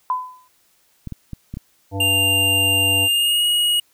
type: tone with exponential decay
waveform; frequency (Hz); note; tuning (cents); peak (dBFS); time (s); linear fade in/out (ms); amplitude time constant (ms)
sine; 1009; B5; +37; -15; 0.1-0.48; 1; 81
type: clicks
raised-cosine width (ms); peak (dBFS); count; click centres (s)
5; -17; 5; 1.073 / 1.123 / 1.333 / 1.54 / 1.571
type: harmonic tone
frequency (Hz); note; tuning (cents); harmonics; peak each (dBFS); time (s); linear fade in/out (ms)
98; G2; 0; 1 / 3 / 5 / 7 / 9; -24 / -29 / -31 / -32 / -34; 1.91-3.09; 50
type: tone with pitch glide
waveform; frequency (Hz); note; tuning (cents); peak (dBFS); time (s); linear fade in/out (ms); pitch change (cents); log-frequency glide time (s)
square; 2794 to 2889; F7 to F#7; 0 to -42; -16; 2-3.8; 5; +58; 3.05-3.46
effects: white hiss -60 dBFS RMS until 3.93 s